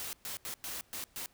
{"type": "noise bursts at uneven times", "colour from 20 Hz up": "white", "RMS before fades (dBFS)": -40, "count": 6, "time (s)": [[0, 0.13], [0.25, 0.37], [0.45, 0.54], [0.64, 0.81], [0.93, 1.04], [1.16, 1.26]], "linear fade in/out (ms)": 0, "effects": ["pink hiss -66 dBFS RMS until 1.33 s"]}